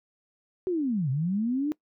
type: linear two-way sweep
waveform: sine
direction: down then up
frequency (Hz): 380 to 125.7 to 308.2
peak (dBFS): -24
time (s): 0.67-1.72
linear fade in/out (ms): 0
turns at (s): 1.1
effects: noise-tail reverb RT60 0.1 s tail -22 dB re dry